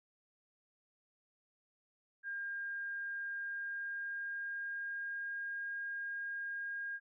sine tone with pitch glide, 1609 to 1620.2 Hz, G6 to G#6, +45 to -43 cents, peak -38 dBFS, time 2.23-7 s, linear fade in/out 50 ms, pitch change +12 cents, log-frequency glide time 3.35-5.52 s, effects none

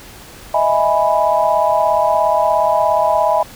sine chord, E major seventh, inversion third, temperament equal, 622.3 / 659.3 / 830.6 / 987.8 Hz, D#5 / E5 / G#5 / B5, 0 / 0 / 0 / 0 cents, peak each -17 dBFS, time 0.54-3.43 s, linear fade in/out 5 ms, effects pink hiss -38 dBFS RMS until 3.55 s

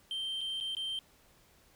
sine tone with dropouts, 3136 Hz, G7, in tune, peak -31 dBFS, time 0.11-0.99 s, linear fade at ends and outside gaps 1 ms, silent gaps 0.409-0.413 / 0.602-0.609 / 0.75-0.768 s, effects tanh soft clip ceiling -33 dBFS + pink hiss -64 dBFS RMS until 1.75 s

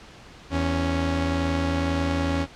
sawtooth tone pair together, 82.2 / 277 Hz, E2 / C#4, -4 / -1 cents, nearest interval octave + major sixth, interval 2103 cents, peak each -21 dBFS, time 0.5-2.47 s, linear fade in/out 50 ms, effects pink hiss -46 dBFS RMS until 2.55 s + low-pass 5000 Hz 12 dB/octave

